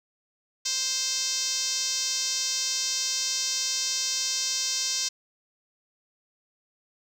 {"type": "tone with band-pass filter", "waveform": "5% pulse", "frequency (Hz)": 523.3, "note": "C5", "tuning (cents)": 0, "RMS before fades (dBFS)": -28, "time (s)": [0.65, 5.09], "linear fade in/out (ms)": 10, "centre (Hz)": 5800, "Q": 2.5, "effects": []}